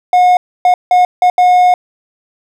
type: tone bursts at uneven times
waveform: triangle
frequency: 723 Hz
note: F#5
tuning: 40 cents flat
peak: -3 dBFS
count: 5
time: 0.13-0.37 / 0.65-0.74 / 0.91-1.05 / 1.22-1.3 / 1.38-1.74 s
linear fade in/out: 2 ms
effects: none